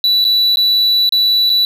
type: tone with dropouts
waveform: triangle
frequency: 3951 Hz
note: B7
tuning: in tune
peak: -8 dBFS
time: 0.04-1.65 s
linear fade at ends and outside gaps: 1 ms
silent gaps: 0.243-0.25 / 0.558-0.571 / 1.092-1.123 / 1.495-1.5 s
effects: none